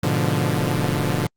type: chord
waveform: sawtooth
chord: G# diminished seventh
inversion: none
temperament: equal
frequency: 103.83 / 123.47 / 146.83 / 174.61 Hz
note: G#2 / B2 / D3 / F3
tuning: 0 / 0 / 0 / 0 cents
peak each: -21 / -20 / -19 / -21 dBFS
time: 0.03-1.27 s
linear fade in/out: 5 ms
effects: Opus 48 kbps